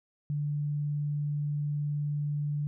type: tone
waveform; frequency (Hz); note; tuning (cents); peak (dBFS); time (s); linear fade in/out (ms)
sine; 146.83; D3; 0; -28; 0.3-2.67; 0
effects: none